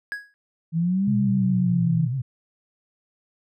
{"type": "tone with exponential decay", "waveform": "triangle", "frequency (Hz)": 1661.2, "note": "G#6", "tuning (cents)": 0, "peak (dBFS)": -22, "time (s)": [0.12, 0.34], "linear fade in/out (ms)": 0, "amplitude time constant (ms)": 46}
{"type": "exponential two-way sweep", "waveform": "sine", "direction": "up then down", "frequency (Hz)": [159.6, 207.7, 159.6], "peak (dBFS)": -19, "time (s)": [0.72, 2.09], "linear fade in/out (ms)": 50, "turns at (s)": 1.11}
{"type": "tone with vibrato", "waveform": "sine", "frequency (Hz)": 127.4, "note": "C3", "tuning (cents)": -46, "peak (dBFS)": -23, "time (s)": [1.07, 2.22], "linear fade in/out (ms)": 10, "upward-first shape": "sine", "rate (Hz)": 7.6, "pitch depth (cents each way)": 130}
{"effects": []}